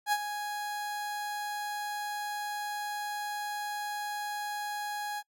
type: tone with ADSR envelope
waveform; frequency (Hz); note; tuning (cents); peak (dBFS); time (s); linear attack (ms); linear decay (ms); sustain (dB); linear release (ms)
30% pulse; 830; G#5; -1; -21; 0.06-5.23; 63; 49; -10; 48
effects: noise-tail reverb RT60 0.1 s tail -25 dB re dry